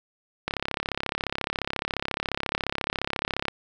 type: click train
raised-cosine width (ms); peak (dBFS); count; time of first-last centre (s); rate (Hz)
0.3; -10; 104; 0.48-3.483; 34.3
effects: none